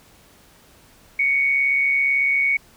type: tone with amplitude modulation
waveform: sine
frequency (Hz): 2228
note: C#7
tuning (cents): +8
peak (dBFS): -14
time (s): 1.19-2.57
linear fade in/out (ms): 5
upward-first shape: sine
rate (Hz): 138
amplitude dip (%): 45
effects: pink hiss -52 dBFS RMS until 2.76 s